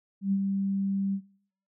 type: tone with ADSR envelope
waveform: sine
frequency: 196 Hz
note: G3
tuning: in tune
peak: -22 dBFS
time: 0.21-1.21 s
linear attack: 110 ms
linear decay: 58 ms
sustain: -4 dB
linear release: 73 ms
effects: noise-tail reverb RT60 0.6 s tail -20 dB re dry